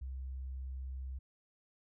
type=tone; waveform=sine; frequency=65.41 Hz; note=C2; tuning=in tune; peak=-39 dBFS; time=0.01-1.19 s; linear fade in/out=10 ms; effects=none